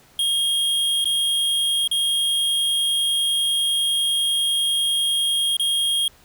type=tone with dropouts; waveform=square; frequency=3250 Hz; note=G#7; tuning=38 cents flat; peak=-19 dBFS; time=0.19-6.08 s; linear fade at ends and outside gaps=2 ms; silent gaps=1.044-1.055 / 1.876-1.913 / 5.568-5.596 s; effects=pink hiss -53 dBFS RMS until 6.24 s